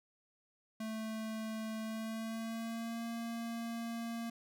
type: tone with pitch glide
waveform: square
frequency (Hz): 220 to 231.2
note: A3 to A#3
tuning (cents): 0 to -14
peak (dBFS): -39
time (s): 0.8-4.3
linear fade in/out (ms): 5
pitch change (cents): +86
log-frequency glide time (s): 1.82-3.05
effects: none